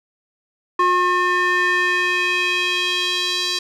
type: tone with band-pass filter sweep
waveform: square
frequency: 359.6 Hz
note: F#4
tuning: 49 cents flat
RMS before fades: -19 dBFS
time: 0.79-3.59 s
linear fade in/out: 5 ms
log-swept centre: 1200 to 4300 Hz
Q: 2.7
effects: none